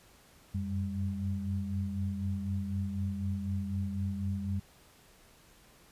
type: tone cluster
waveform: sine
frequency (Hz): 91.3 / 95.3 / 198.4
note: F#2 / G2 / G3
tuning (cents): -23 / -48 / +21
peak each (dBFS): -34 / -39 / -35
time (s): 0.54-4.6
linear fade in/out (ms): 10
effects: pink hiss -60 dBFS RMS until 5.91 s + resampled to 32000 Hz